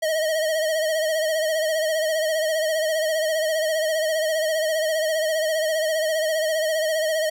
square tone with vibrato, 630 Hz, D#5, 21 cents sharp, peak -21 dBFS, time 0.02-7.3 s, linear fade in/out 10 ms, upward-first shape sine, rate 15 Hz, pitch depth 54 cents each way, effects none

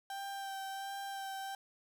35% pulse tone with vibrato, 784 Hz, G5, in tune, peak -38 dBFS, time 0.1-1.55 s, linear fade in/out 2 ms, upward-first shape sine, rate 1.4 Hz, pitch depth 17 cents each way, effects none

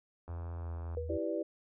sine tone with pitch glide, 84 to 80.49 Hz, E2 to E2, +33 to -41 cents, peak -37 dBFS, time 0.28-1.18 s, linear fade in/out 20 ms, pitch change -74 cents, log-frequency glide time 0.59-0.7 s
click train, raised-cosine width 1 ms, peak -36 dBFS, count 58, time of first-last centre 0.28-0.949 s, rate 85.2 Hz
sine tone with exponential decay, 482.6 Hz, B4, 40 cents flat, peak -32 dBFS, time 0.97-1.25 s, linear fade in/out 2 ms, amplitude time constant 59 ms
sine chord, E minor seventh, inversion none, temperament equal with one note detuned, 329.6 / 392 / 495.3 / 587.3 Hz, E4 / G4 / B4 / D5, 0 / 0 / +5 / 0 cents, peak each -36 / -39 / -39 / -37 dBFS, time 1.09-1.43 s, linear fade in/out 10 ms
effects none

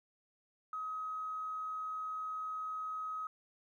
triangle tone with tanh clipping, 1268 Hz, D#6, 32 cents sharp, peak -37 dBFS, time 0.73-3.27 s, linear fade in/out 2 ms, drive 3 dB, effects none

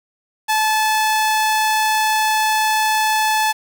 sawtooth tone, 867 Hz, A5, 26 cents flat, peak -11 dBFS, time 0.48-3.53 s, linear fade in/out 20 ms, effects 7-bit

